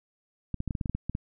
clicks, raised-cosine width 5 ms, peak -18 dBFS, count 11, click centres 0.543 / 0.604 / 0.677 / 0.708 / 0.752 / 0.812 / 0.858 / 0.896 / 0.95 / 1.096 / 1.151 s, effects none

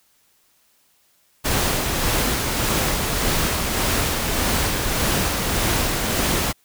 pink noise with tremolo, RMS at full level -20 dBFS, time 1.44-6.53 s, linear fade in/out 20 ms, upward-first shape sine, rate 1.7 Hz, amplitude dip 30%, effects white hiss -61 dBFS RMS until 6.64 s

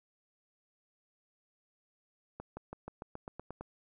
accelerating click train, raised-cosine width 1 ms, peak -28 dBFS, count 10, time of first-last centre 2.4-3.61 s, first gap 170 ms, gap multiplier 0.94, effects none

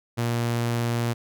sawtooth tone, 118.1 Hz, A#2, 23 cents sharp, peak -19 dBFS, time 0.17-1.14 s, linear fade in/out 20 ms, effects none

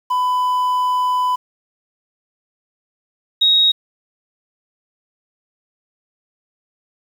triangle / sine tone pair in turn, 1000 / 3775 Hz, B5 / A#7, +21 / +21 cents, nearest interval octave + major seventh, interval 2300 cents, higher second, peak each -13 / -10 dBFS, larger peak second, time 0.1-1.36 / 3.41-3.72 s, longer first, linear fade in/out 10 ms, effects 7-bit

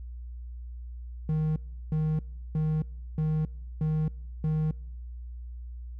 triangle tone bursts, 155.56 Hz, D#3, in tune, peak -22 dBFS, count 6, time 1.29-4.71 s, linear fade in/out 2 ms, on 270 ms, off 360 ms, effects noise-tail reverb RT60 0.9 s tail -26 dB re dry + added 60 Hz sine -37 dBFS peak until 5.99 s

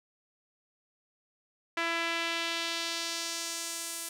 sawtooth tone with band-pass filter sweep, 334.4 Hz, E4, 25 cents sharp, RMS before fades -34 dBFS, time 1.77-4.09 s, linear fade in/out 5 ms, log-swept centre 2000 to 9900 Hz, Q 1.3, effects none

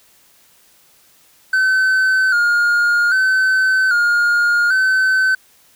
triangle tone with vibrato, 1473 Hz, F#6, 8 cents flat, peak -10 dBFS, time 1.53-5.35 s, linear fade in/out 5 ms, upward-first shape square, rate 0.63 Hz, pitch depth 62 cents each way, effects white hiss -52 dBFS RMS until 5.75 s

